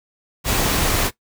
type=noise; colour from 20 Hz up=pink; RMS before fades=-19 dBFS; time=0.44-1.11 s; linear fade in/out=50 ms; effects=noise-tail reverb RT60 0.1 s tail -17 dB re dry